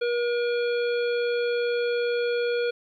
harmonic tone, 478.8 Hz, A#4, 46 cents sharp, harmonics 1 / 3 / 5 / 7 / 9, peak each -23 / -33 / -37 / -40 / -42 dBFS, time 0.01-2.71 s, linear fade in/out 10 ms, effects 11-bit

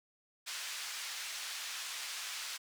white band-pass noise, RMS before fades -42 dBFS, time 0.46-2.58 s, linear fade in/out 20 ms, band 1300 to 6000 Hz, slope 12 dB/octave, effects none

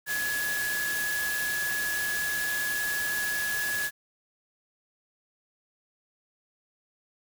sine tone in noise, 1688 Hz, G#6, 28 cents sharp, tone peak -28 dBFS, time 0.06-3.91 s, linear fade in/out 50 ms, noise white, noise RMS -34 dBFS, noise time 0.06-3.91 s, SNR +3 dB, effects none

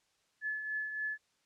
sine tone with tremolo, 1722 Hz, A6, 38 cents flat, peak -32 dBFS, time 0.41-1.18 s, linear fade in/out 50 ms, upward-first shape triangle, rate 3.5 Hz, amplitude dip 55%, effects white hiss -74 dBFS RMS until 1.45 s + low-pass 7000 Hz 12 dB/octave

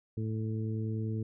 harmonic tone, 109.9 Hz, A2, 2 cents flat, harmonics 1 / 2 / 3 / 4, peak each -32 / -38 / -42 / -44 dBFS, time 0.17-1.23 s, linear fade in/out 5 ms, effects none

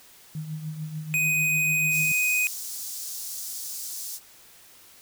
sine tone with tremolo, 155.56 Hz, D#3, in tune, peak -28 dBFS, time 0.35-2.12 s, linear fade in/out 2 ms, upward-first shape triangle, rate 6.8 Hz, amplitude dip 65%
square tone, 2499 Hz, D#7, 7 cents sharp, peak -22 dBFS, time 1.14-2.47 s, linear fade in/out 0 ms
pink high-pass noise, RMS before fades -35 dBFS, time 1.9-4.2 s, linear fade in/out 50 ms, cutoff 5300 Hz, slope 24 dB/octave
effects white hiss -52 dBFS RMS until 5.01 s

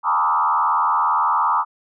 sine tone with frequency modulation, 1076 Hz, C6, 48 cents sharp, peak -15 dBFS, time 0.03-1.65 s, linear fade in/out 50 ms, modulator 78.7 Hz, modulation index 2.8, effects none

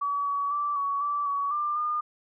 sine tone with pitch steps, 1139 / 1133 / 1165 / 1124 / 1161 / 1129 / 1190 / 1213 Hz, C#6 / C#6 / D6 / C#6 / D6 / C#6 / D6 / D#6, +47 / +37 / -14 / +24 / -20 / +31 / +22 / -44 cents, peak -25 dBFS, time 0.01-2.01 s, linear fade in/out 10 ms, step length 250 ms, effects none

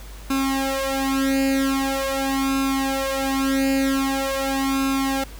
sawtooth tone with flanger, 270.3 Hz, C#4, 44 cents flat, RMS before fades -22 dBFS, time 0.3-5.24 s, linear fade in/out 5 ms, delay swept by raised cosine 0.78 to 3.28 ms, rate 0.44 Hz, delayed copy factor +0.9, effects added 50 Hz sine -37 dBFS peak until 5.39 s + pink hiss -44 dBFS RMS until 5.39 s

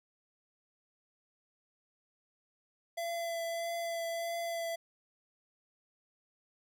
square tone with vibrato, 674 Hz, E5, 38 cents sharp, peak -35 dBFS, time 2.97-4.76 s, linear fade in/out 10 ms, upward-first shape triangle, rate 1.6 Hz, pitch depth 17 cents each way, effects none

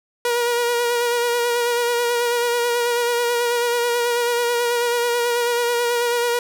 sawtooth tone with vibrato, 478.1 Hz, A#4, 44 cents sharp, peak -14 dBFS, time 0.25-6.39 s, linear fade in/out 2 ms, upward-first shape sine, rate 9.2 Hz, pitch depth 26 cents each way, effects none

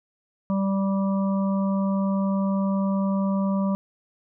harmonic tone, 195.1 Hz, G3, 8 cents flat, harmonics 1 / 3 / 5 / 6, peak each -21 / -31 / -35 / -37 dBFS, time 0.5-3.75 s, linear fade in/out 0 ms, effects none

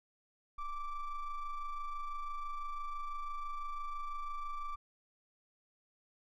triangle ring-modulated tone, 579 Hz, D5, 25 cents flat, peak -32 dBFS, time 0.58-4.76 s, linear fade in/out 10 ms, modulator 592 Hz, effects none

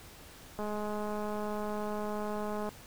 click train, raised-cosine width 1 ms, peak -24 dBFS, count 442, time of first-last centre 0.59-2.69 s, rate 210 Hz, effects pink hiss -52 dBFS RMS until 2.86 s

